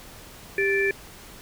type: tone cluster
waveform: sine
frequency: 394.7 / 1751 / 2349 Hz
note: G4 / A6 / D7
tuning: +12 / -9 / 0 cents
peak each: -23 / -25 / -26 dBFS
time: 0.58-0.91 s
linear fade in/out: 2 ms
effects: pink hiss -45 dBFS RMS until 1.41 s